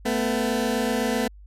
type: tone pair together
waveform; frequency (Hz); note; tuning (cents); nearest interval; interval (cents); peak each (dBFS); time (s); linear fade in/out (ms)
20% pulse; 221.7 / 249.5; A3 / B3; +13 / +18; major second; 205; -20 / -20; 0.05-1.28; 10
effects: added 50 Hz sine -43 dBFS peak until 1.46 s + resampled to 32000 Hz